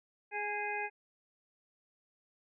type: harmonic tone with a mistuned harmonic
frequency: 415.3 Hz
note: G#4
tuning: in tune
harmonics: 1 / 2 / 4 / 5 / 6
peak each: -42 / -38 / -41 / -42 / -40 dBFS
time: 0.31-0.9 s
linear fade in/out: 50 ms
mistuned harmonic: 4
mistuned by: -21 cents
effects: none